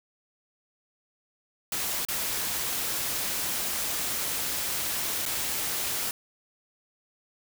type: noise with dropouts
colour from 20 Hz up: white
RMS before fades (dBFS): -30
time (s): 1.72-6.11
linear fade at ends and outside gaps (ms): 2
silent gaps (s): 2.051-2.085 / 5.255-5.261
effects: none